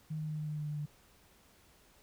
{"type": "tone with pitch steps", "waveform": "sine", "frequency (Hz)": [155.56, 154.49, 153.42, 152.36, 151.31, 150.26, 149.22, 148.19], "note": ["D#3", "D#3", "D#3", "D#3", "D#3", "D3", "D3", "D3"], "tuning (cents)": [0, -12, -24, -36, -48, 40, 28, 16], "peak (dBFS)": -35, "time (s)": [0.1, 0.86], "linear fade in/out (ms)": 10, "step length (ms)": 95, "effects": ["pink hiss -64 dBFS RMS until 2.02 s"]}